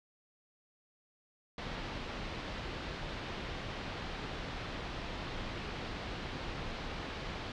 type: low-pass noise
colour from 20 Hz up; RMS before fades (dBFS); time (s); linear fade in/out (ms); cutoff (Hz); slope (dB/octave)
pink; -41; 1.58-7.52; 2; 4300; 24
effects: none